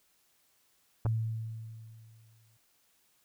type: tone with exponential decay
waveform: sine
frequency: 111.9 Hz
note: A2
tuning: 30 cents sharp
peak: -25 dBFS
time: 1.05-2.57 s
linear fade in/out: 0 ms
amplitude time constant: 330 ms
type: clicks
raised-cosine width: 1 ms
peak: -24 dBFS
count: 2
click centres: 1.057 / 1.064 s
effects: white hiss -70 dBFS RMS until 3.24 s